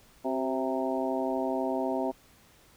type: harmonic tone with a mistuned harmonic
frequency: 132 Hz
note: C3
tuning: 16 cents sharp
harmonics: 2 / 3 / 4 / 5 / 6 / 7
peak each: -32 / -34 / -36 / -32 / -38 / -37 dBFS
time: 0.24-2.12 s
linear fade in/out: 20 ms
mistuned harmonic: 3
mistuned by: -52 cents
effects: pink hiss -59 dBFS RMS until 2.76 s